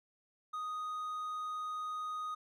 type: tone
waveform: triangle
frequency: 1244.5 Hz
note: D#6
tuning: in tune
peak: -35 dBFS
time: 0.53-2.35 s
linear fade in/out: 10 ms
effects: none